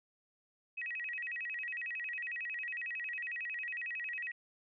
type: tone with vibrato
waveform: sine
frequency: 2206 Hz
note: C#7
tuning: 9 cents flat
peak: -37 dBFS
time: 0.77-4.32 s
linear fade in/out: 10 ms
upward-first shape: square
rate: 11 Hz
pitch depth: 250 cents each way
effects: none